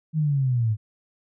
sine linear sweep, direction down, 159.8 to 103.83 Hz, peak -19 dBFS, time 0.13-0.77 s, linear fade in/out 50 ms, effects none

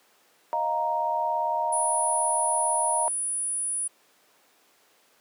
sine chord, Eb suspended second, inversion none, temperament just, 622.3 / 700 / 933.4 Hz, Eb5 / F5 / Bb5, 0 / +4 / +2 cents, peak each -30 / -30 / -25 dBFS, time 0.53-3.08 s, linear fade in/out 0 ms
sine tone, 9800 Hz, D#9, 27 cents flat, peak -26 dBFS, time 1.72-3.88 s, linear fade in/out 10 ms
effects pink hiss -61 dBFS RMS until 5.2 s + high-pass 400 Hz 12 dB/octave

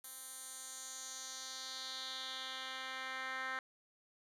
10% pulse tone with band-pass filter sweep, 261.6 Hz, C4, in tune, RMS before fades -45 dBFS, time 0.04-3.59 s, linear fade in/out 2 ms, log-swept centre 11000 to 1800 Hz, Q 2.4, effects none

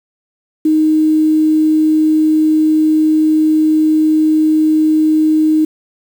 sine tone with quantisation, 311.1 Hz, D#4, in tune, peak -8 dBFS, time 0.65-5.65 s, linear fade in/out 5 ms, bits 6, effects none

